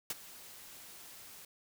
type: noise with ADSR envelope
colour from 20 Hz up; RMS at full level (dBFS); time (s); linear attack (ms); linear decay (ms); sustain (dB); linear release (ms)
white; -34; 0.1-1.45; 3; 31; -18; 3
effects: none